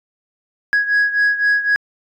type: beating tone pair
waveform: sine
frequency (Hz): 1661.2 / 1665.1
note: G#6 / G#6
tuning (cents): 0 / +4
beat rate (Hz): 3.9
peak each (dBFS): -13 / -17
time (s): 0.73-1.76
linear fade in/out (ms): 0
effects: tanh soft clip ceiling -10 dBFS